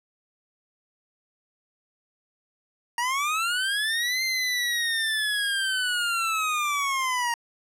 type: linear two-way sweep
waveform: 25% pulse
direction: up then down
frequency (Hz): 932.3 to 2093 to 932.3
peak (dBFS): -20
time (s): 2.98-7.34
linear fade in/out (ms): 2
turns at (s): 4.23
effects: low-pass 12000 Hz 12 dB/octave